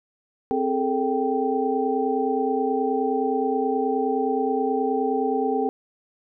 sine tone cluster, 261.7 / 417.6 / 447.1 / 781 Hz, C4 / G#4 / A4 / G5, 0 / +10 / +28 / -7 cents, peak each -26 dBFS, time 0.51-5.69 s, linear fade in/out 0 ms, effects none

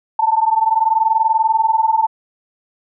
sine tone pair together, 878.5 / 899 Hz, A5 / A5, -3 / +37 cents, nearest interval unison, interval 40 cents, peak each -15 / -15 dBFS, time 0.19-2.07 s, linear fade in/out 5 ms, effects none

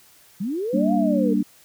sine linear two-way sweep, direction up then down, 174.8 to 718 to 440.8 Hz, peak -23 dBFS, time 0.4-1.34 s, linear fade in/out 10 ms, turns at 0.94 s
sine chord, G minor, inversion none, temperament equal, 196 / 233.1 / 293.7 Hz, G3 / Bb3 / D4, 0 / 0 / 0 cents, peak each -22 dBFS, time 0.73-1.43 s, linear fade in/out 10 ms
effects white hiss -53 dBFS RMS until 1.64 s

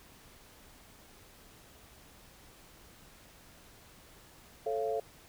sine chord, A augmented, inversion none, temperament just, 440 / 550 / 687.5 Hz, A4 / C#5 / E#5, 0 / -14 / -27 cents, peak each -33 / -37 / -35 dBFS, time 4.66-5 s, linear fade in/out 5 ms, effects pink hiss -57 dBFS RMS until 5.28 s

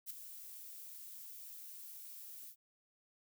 violet noise with ADSR envelope, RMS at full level -41 dBFS, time 0.06-2.56 s, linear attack 42 ms, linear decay 6 ms, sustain -10 dB, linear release 79 ms, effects none

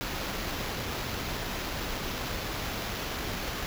pink noise with sample-and-hold, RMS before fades -34 dBFS, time 0.01-3.66 s, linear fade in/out 0 ms, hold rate 8820 Hz, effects none

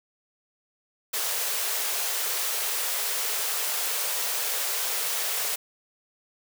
white high-pass noise, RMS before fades -28 dBFS, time 1.13-5.56 s, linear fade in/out 10 ms, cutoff 390 Hz, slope 96 dB/octave, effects none

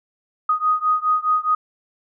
sine beating tone pair, 1244.5 / 1249.3 Hz, D#6 / D#6, 0 / +7 cents, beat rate 4.8 Hz, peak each -19 / -20 dBFS, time 0.49-1.55 s, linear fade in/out 5 ms, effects none

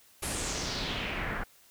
pink noise with low-pass filter sweep, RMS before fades -34 dBFS, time 0.22-1.44 s, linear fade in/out 10 ms, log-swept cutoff 11000 to 1500 Hz, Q 2.9, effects white hiss -60 dBFS RMS until 1.7 s

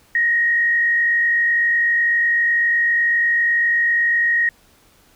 sine tone with frequency modulation, 1878 Hz, A#6, 12 cents sharp, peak -14 dBFS, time 0.15-4.49 s, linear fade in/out 2 ms, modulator 47.9 Hz, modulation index 0.53, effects pink hiss -54 dBFS RMS until 5.15 s

